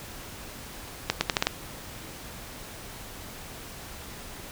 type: accelerating click train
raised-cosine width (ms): 0.2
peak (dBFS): -4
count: 6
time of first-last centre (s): 1.1-1.47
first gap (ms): 110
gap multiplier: 0.8
effects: pink hiss -42 dBFS RMS until 4.51 s